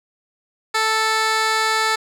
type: tone with band-pass filter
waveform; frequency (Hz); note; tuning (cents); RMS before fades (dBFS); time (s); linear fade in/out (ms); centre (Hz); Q
15% pulse; 440; A4; 0; -19; 0.74-1.96; 10; 3000; 0.56
effects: none